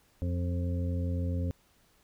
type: harmonic tone with a mistuned harmonic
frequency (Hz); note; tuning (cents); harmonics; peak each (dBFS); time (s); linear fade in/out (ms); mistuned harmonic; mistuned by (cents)
87.31; F2; 0; 1 / 2 / 3 / 5 / 6; -29 / -38 / -38 / -47 / -43; 0.22-1.51; 0; 6; +15
effects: pink hiss -66 dBFS RMS until 2.03 s